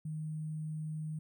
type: tone with sample-and-hold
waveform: sine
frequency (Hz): 155.56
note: D#3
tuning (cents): 0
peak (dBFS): -36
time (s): 0.05-1.19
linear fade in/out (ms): 5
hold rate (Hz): 8820
effects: none